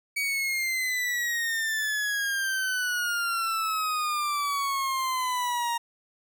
40% pulse exponential sweep, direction down, 2270 to 932.3 Hz, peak -25 dBFS, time 0.16-5.78 s, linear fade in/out 10 ms, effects none

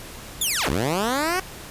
10% pulse linear two-way sweep, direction down then up, 3658 to 58.4 to 383 Hz, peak -13 dBFS, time 0.41-1.4 s, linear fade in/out 5 ms, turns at 0.69 s, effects pink hiss -39 dBFS RMS until 1.7 s + resampled to 32000 Hz

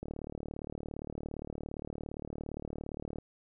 click train, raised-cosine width 2 ms, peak -26 dBFS, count 119, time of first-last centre 0.03-3.185 s, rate 37.4 Hz, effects none

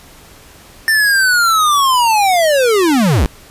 square linear sweep, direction down, 1799 to 42.65 Hz, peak -10 dBFS, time 0.88-3.26 s, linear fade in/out 0 ms, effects pink hiss -41 dBFS RMS until 3.5 s + resampled to 32000 Hz

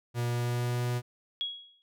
45% pulse tone with pitch glide, 120 to 122.24 Hz, B2 to B2, -49 to -17 cents, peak -28 dBFS, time 0.14-1.02 s, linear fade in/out 50 ms, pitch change +32 cents, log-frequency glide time 0.28-0.83 s
sine tone with exponential decay, 3322 Hz, G#7, in tune, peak -27 dBFS, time 1.41-1.82 s, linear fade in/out 0 ms, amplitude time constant 87 ms
effects none

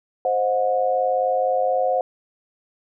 sine chord, C diminished, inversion none, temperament equal with one note detuned, 523.3 / 622.3 / 726.4 Hz, C5 / Eb5 / Gb5, 0 / 0 / -32 cents, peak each -21 / -26 / -21 dBFS, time 0.25-2.01 s, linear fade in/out 2 ms, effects none

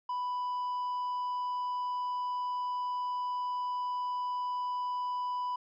triangle tone with hard clipping, 991 Hz, B5, 6 cents sharp, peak -32 dBFS, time 0.09-5.56 s, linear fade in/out 5 ms, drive 5 dB, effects resampled to 16000 Hz

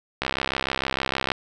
click train, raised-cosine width 0.3 ms, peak -7 dBFS, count 74, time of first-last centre 0.22-1.318 s, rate 66.5 Hz, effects none

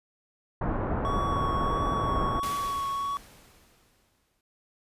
pink low-pass noise, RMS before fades -29 dBFS, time 0.61-2.4 s, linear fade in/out 5 ms, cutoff 1300 Hz, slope 24 dB/octave
triangle tone with vibrato, 1118 Hz, C#6, 14 cents sharp, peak -26 dBFS, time 1.05-3.17 s, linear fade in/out 0 ms, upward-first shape triangle, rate 1.5 Hz, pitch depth 20 cents each way
pink noise with exponential decay, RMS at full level -35 dBFS, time 2.43-4.41 s, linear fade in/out 2 ms, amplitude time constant 430 ms
effects resampled to 32000 Hz

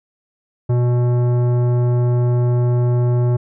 triangle tone with tanh clipping, 122.1 Hz, B2, 19 cents flat, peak -15 dBFS, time 0.69-3.37 s, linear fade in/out 10 ms, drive 18 dB, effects none

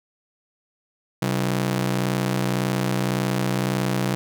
sawtooth ring-modulated tone, 159.8 Hz, D#3, 47 cents sharp, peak -14 dBFS, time 1.22-4.15 s, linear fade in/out 0 ms, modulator 30.9 Hz, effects none

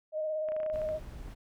sine tone with vibrato, 621 Hz, D#5, 3 cents flat, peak -30 dBFS, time 0.12-1 s, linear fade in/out 50 ms, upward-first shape square, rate 17 Hz, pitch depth 18 cents each way
clicks, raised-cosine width 0.5 ms, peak -32 dBFS, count 10, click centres 0.487 / 0.52 / 0.565 / 0.602 / 0.632 / 0.663 / 0.7 / 0.759 / 0.817 / 0.889 s
brown noise, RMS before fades -44 dBFS, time 0.72-1.35 s, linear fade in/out 20 ms
effects none

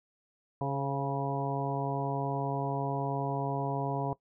harmonic tone with a mistuned harmonic, 138.7 Hz, C#3, 1 cent sharp, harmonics 1 / 2 / 3 / 4 / 5 / 6 / 7, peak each -33 / -38 / -38 / -40 / -37 / -41 / -38 dBFS, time 0.61-4.13 s, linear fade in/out 2 ms, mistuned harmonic 4, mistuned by -33 cents, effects noise-tail reverb RT60 0.1 s tail -19 dB re dry

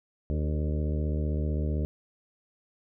harmonic tone with a mistuned harmonic, 75.6 Hz, D#2, 49 cents flat, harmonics 1 / 2 / 3 / 4 / 5 / 6 / 7 / 8, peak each -27 / -33 / -37 / -39 / -41 / -43 / -44 / -45 dBFS, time 0.3-1.85 s, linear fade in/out 0 ms, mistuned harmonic 5, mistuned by +43 cents, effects none

